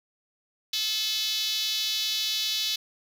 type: tone with high-pass filter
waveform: 5% pulse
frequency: 432.4 Hz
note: A4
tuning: 30 cents flat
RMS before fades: -28 dBFS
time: 0.73-2.76 s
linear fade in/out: 5 ms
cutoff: 3700 Hz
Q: 2.7
effects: none